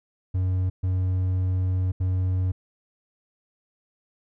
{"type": "tone bursts at uneven times", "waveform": "triangle", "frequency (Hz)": 92.5, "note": "F#2", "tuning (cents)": 0, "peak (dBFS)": -19, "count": 3, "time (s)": [[0.34, 0.7], [0.83, 1.92], [2, 2.52]], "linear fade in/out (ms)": 10, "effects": []}